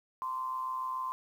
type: tone with amplitude modulation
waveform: sine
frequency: 1038 Hz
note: C6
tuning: 14 cents flat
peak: -30 dBFS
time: 0.22-1.12 s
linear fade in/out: 0 ms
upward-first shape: sine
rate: 127 Hz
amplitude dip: 55%
effects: 10-bit